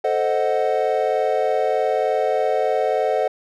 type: chord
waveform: triangle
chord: A diminished seventh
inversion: none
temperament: equal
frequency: 440 / 523.3 / 622.3 / 740 Hz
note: A4 / C5 / Eb5 / Gb5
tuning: 0 / 0 / 0 / 0 cents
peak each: -21 dBFS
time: 0.04-3.28 s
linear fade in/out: 5 ms
effects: none